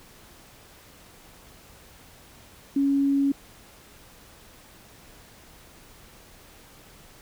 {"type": "tone", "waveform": "sine", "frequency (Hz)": 278.1, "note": "C#4", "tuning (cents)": 6, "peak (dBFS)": -19, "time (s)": [2.76, 3.32], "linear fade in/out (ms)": 5, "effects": ["pink hiss -51 dBFS RMS until 7.21 s"]}